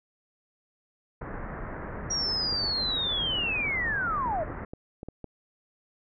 pink low-pass noise, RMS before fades -37 dBFS, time 1.21-4.65 s, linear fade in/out 5 ms, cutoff 1900 Hz, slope 48 dB/octave
sine linear sweep, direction down, 5700 to 587.3 Hz, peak -26 dBFS, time 2.1-4.44 s, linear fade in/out 10 ms
clicks, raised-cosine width 2 ms, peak -25 dBFS, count 12, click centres 2.527 / 2.643 / 3.385 / 3.437 / 3.508 / 3.867 / 4.259 / 4.503 / 4.735 / 5.031 / 5.086 / 5.243 s
effects none

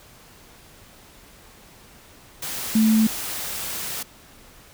sine tone in noise, 220 Hz, A3, in tune, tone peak -14 dBFS, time 2.75-3.07 s, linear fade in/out 5 ms, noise white, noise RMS -30 dBFS, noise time 2.42-4.03 s, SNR +13 dB, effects pink hiss -49 dBFS RMS until 4.73 s

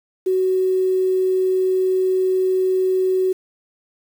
sine tone with quantisation, 373.9 Hz, F#4, 18 cents sharp, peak -15 dBFS, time 0.26-3.33 s, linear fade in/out 10 ms, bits 7, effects none

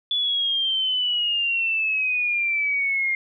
sine exponential sweep, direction down, 3452 to 2118 Hz, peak -20 dBFS, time 0.11-3.15 s, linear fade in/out 2 ms, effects none

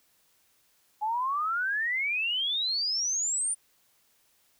sine exponential sweep, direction up, 830.6 to 9360 Hz, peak -26 dBFS, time 1.01-3.55 s, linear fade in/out 20 ms, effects white hiss -67 dBFS RMS until 4.59 s

